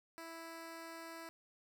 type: tone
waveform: 10% pulse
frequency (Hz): 329.6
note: E4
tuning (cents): 0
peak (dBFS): -39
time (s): 0.18-1.29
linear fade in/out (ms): 0
effects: none